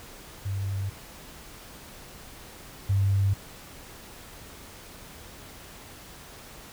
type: tone pair in turn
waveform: sine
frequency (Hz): 98 / 98.36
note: G2 / G2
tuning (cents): 0 / +6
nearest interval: unison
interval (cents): 6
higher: second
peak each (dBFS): -27 / -20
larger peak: second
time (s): 0.45-0.9 / 2.89-3.34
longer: neither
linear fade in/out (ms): 10
effects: pink hiss -46 dBFS RMS until 6.72 s